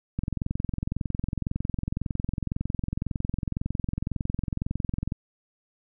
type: click train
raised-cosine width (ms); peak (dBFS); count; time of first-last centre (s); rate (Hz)
5; -15; 109; 0.19-5.122; 21.9
effects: none